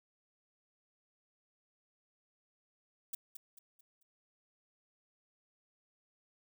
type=noise with echo; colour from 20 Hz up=violet; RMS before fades=-39 dBFS; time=3.13-3.15 s; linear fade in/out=5 ms; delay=220 ms; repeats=4; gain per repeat=-8 dB; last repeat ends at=4.03 s; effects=none